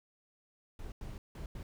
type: noise bursts at uneven times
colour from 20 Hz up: brown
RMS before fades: -43 dBFS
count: 4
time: 0.79-0.92 / 1.01-1.18 / 1.35-1.46 / 1.55-1.63 s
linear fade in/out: 2 ms
effects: none